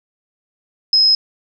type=tone; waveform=sine; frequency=5120 Hz; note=D#8; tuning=49 cents sharp; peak=-9 dBFS; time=0.93-1.15 s; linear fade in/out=2 ms; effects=none